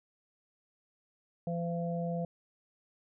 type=harmonic tone; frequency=170.3 Hz; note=F3; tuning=43 cents flat; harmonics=1 / 3 / 4; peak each=-33 / -38 / -39 dBFS; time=1.47-2.25 s; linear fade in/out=2 ms; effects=none